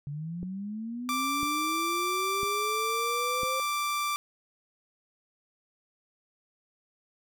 sine linear sweep, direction up, 140 to 527 Hz, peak -33 dBFS, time 0.07-3.6 s, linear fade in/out 0 ms
click train, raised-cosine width 3 ms, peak -26 dBFS, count 4, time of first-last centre 0.43-3.433 s, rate 0.999 Hz
sawtooth tone, 1174.7 Hz, D6, in tune, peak -24 dBFS, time 1.09-4.16 s, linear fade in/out 0 ms
effects none

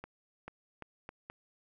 accelerating click train, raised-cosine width 0.5 ms, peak -28 dBFS, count 5, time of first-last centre 0.04-1.3 s, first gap 440 ms, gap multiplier 0.78, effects none

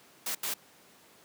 white noise bursts at uneven times, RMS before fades -33 dBFS, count 2, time 0.26-0.35 / 0.43-0.54 s, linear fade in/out 5 ms, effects pink hiss -58 dBFS RMS until 1.24 s + high-pass 200 Hz 12 dB/octave

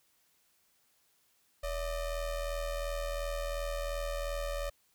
square ring-modulated tone, 305.4 Hz, D#4, 32 cents flat, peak -31 dBFS, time 1.63-4.7 s, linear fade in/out 10 ms, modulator 264 Hz, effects white hiss -71 dBFS RMS until 4.94 s

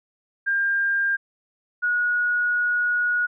sine tone pair in turn, 1600 / 1453.5 Hz, G6 / F#6, +35 / -31 cents, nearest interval major second, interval 166 cents, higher first, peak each -19 dBFS, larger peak neither, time 0.46-1.17 / 1.82-3.27 s, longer second, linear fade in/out 20 ms, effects none

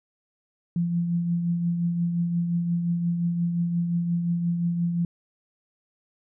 sine tone with tremolo, 171.7 Hz, F3, 29 cents flat, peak -20 dBFS, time 0.76-5.05 s, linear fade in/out 2 ms, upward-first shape triangle, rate 5.7 Hz, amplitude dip 45%, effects none

